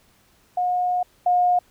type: tone pair in turn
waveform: sine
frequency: 721 / 716.4 Hz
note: F#5 / F5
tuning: -45 / +44 cents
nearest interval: unison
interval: 11 cents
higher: first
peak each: -19 / -15 dBFS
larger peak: second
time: 0.57-1.03 / 1.26-1.59 s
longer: first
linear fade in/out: 5 ms
effects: pink hiss -59 dBFS RMS until 1.7 s